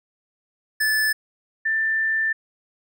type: tone pair in turn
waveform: square / sine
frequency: 1741 / 1777.6 Hz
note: A6 / A6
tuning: -19 / +17 cents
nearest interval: unison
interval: 36 cents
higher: second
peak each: -19 dBFS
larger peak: neither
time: 0.8-1.13 / 1.65-2.33 s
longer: second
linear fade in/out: 10 ms
effects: none